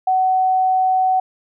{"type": "tone", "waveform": "sine", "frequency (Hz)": 750, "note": "F#5", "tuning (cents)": 23, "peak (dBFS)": -13, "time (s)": [0.07, 1.2], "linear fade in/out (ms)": 5, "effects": []}